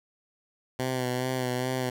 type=tone with vibrato; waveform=10% pulse; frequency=127.1 Hz; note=C3; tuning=50 cents flat; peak=-19 dBFS; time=0.79-1.9 s; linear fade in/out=5 ms; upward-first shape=sine; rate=2.4 Hz; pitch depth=33 cents each way; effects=none